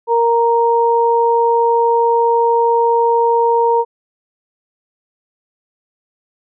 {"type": "tone pair together", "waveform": "sine", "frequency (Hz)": [466.1, 932.3], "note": ["A#4", "A#5"], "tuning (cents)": [0, 0], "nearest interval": "octave", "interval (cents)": 1200, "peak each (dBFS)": -13, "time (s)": [0.07, 3.85], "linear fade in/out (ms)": 50, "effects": []}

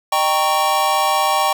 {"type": "chord", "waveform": "square", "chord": "Eb dominant seventh", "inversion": "none", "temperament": "equal with one note detuned", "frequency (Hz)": [608.4, 784, 932.3, 1108.7], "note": ["Eb5", "G5", "Bb5", "Db6"], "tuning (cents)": [-39, 0, 0, 0], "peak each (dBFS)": [-24, -19, -23, -20], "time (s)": [0.12, 1.53], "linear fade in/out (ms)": 5, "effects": []}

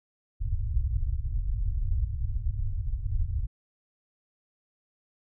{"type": "low-pass noise", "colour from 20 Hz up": "pink", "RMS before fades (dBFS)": -28, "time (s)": [0.4, 3.47], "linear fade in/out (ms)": 20, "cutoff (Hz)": 110, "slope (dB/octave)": 48, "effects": []}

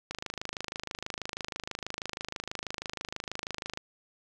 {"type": "click train", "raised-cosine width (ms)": 0.2, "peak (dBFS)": -17, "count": 97, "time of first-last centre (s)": [0.11, 3.774], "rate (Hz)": 26.2, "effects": []}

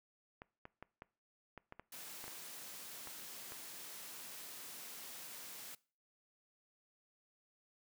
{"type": "clicks", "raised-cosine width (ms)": 0.5, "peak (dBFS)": -34, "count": 11, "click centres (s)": [0.419, 0.654, 0.826, 1.021, 1.577, 1.724, 1.796, 2.241, 2.28, 3.073, 3.521]}
{"type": "high-pass noise", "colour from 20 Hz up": "white", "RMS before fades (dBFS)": -50, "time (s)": [1.92, 5.75], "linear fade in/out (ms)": 5, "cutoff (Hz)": 130, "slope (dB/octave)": 24}
{"effects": ["noise-tail reverb RT60 0.4 s tail -22 dB re dry"]}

